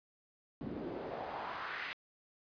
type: noise with band-pass filter sweep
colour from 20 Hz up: pink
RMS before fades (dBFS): -42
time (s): 0.61-1.93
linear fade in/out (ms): 0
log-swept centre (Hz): 230 to 2200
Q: 2.1
effects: resampled to 11025 Hz

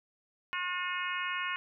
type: harmonic tone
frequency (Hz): 360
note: F#4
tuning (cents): -47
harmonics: 3 / 4 / 5 / 6 / 7 / 8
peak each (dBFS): -37 / -38 / -39 / -40 / -40 / -41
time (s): 0.53-1.56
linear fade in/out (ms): 0
effects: none

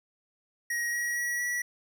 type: tone with pitch steps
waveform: square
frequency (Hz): 1893 / 1908.4 / 1923.9 / 1939.5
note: A#6 / A#6 / B6 / B6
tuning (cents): +26 / +40 / -46 / -32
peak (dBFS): -29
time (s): 0.7-1.62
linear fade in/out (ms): 5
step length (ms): 230
effects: 11-bit

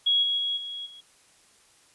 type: tone with level steps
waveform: sine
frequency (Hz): 3322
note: G#7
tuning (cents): 0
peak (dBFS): -19 / -23 / -25 / -33 / -44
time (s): 0.06-1.01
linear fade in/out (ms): 10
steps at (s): 0.22 / 0.37 / 0.56 / 0.85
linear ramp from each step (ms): 20
effects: white hiss -59 dBFS RMS until 1.94 s + resampled to 24000 Hz

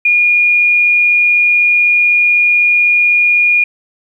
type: tone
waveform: sine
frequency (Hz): 2432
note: D#7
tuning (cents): -40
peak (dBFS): -7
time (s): 0.05-3.64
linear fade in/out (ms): 5
effects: 8-bit

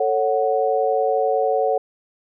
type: chord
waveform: sine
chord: F# minor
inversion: first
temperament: just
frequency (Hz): 444 / 555 / 740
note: A4 / C#5 / F#5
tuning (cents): +16 / +2 / 0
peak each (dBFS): -21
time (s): 0-1.78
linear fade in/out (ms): 5
effects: none

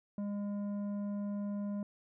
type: tone with tanh clipping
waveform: sine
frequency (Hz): 203.6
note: G#3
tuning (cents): -34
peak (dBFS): -36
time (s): 0.18-1.83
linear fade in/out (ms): 2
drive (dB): 9
effects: none

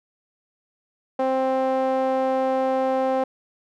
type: tone with band-pass filter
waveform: sawtooth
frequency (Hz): 262.7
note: C4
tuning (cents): +7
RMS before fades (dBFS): -22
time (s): 1.19-3.24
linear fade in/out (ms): 5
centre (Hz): 640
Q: 3.2
effects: none

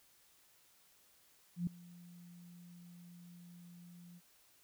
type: tone with ADSR envelope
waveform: sine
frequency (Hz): 174.61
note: F3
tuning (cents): 0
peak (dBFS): -31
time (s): 1.56-4.21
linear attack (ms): 110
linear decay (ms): 3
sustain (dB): -22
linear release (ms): 41
effects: white hiss -68 dBFS RMS until 4.63 s

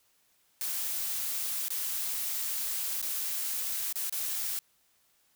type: noise with dropouts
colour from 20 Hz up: blue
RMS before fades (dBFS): -33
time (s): 0.61-4.59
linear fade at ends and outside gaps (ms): 0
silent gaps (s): 1.683-1.704 / 3.016-3.026 / 3.926-3.957 / 4.096-4.125
effects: white hiss -69 dBFS RMS until 5.35 s

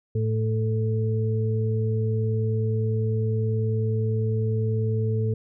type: harmonic tone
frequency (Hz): 110.1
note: A2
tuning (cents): +2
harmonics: 1 / 2 / 4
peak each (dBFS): -22 / -33 / -29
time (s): 0.15-5.34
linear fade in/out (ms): 5
effects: none

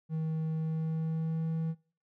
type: tone with pitch glide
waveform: triangle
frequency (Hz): 159 to 161.78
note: D#3 to E3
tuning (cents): +38 to -32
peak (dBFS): -28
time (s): 0.09-1.75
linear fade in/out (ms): 50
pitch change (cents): +30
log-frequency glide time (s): 0.55-1.48
effects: noise-tail reverb RT60 0.4 s tail -20 dB re dry

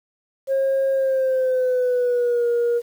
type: tone with pitch glide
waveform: sine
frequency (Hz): 539 to 474.7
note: C#5 to A#4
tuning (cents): -49 to +31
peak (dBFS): -15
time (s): 0.47-2.82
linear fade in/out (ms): 50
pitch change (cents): -220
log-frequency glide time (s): 0.92-2.47
effects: tanh soft clip ceiling -15 dBFS + 8-bit

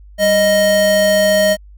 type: tone pair together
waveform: square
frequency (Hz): 196.01 / 622.3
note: G3 / D#5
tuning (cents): 0 / 0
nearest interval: octave + minor sixth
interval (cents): 2000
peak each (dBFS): -22 / -11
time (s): 0.18-1.57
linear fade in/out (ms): 50
effects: added 50 Hz sine -37 dBFS peak until 1.77 s

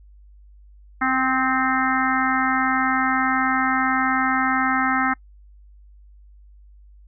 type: harmonic tone with a mistuned harmonic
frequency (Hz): 261.6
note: C4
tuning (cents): 0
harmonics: 1 / 3 / 4 / 5 / 6 / 7 / 8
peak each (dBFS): -24 / -25 / -29 / -23 / -27 / -26 / -30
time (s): 1.01-5.14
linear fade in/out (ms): 10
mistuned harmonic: 5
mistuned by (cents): -21
effects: noise-tail reverb RT60 0.1 s tail -25 dB re dry + added 50 Hz sine -45 dBFS peak until 7.07 s

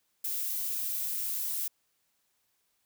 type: noise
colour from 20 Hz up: violet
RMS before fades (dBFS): -33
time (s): 0.24-1.68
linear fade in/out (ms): 5
effects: white hiss -75 dBFS RMS until 2.85 s

